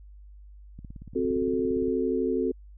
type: click train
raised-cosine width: 5 ms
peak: -30 dBFS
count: 20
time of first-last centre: 0.79-1.882 s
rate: 17.4 Hz
type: chord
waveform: sine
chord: F# diminished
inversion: second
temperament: equal with one note detuned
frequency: 261.6 / 367.9 / 440 Hz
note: C4 / F#4 / A4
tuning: 0 / -10 / 0 cents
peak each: -28 dBFS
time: 1.15-2.52 s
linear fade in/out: 10 ms
effects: added 50 Hz sine -45 dBFS peak until 2.77 s